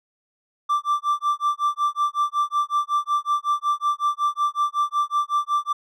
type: tone with tremolo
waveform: triangle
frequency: 1174.7 Hz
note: D6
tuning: in tune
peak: -14 dBFS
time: 0.69-5.73 s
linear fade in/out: 10 ms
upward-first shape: sine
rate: 5.4 Hz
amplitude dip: 100%
effects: tanh soft clip ceiling -10 dBFS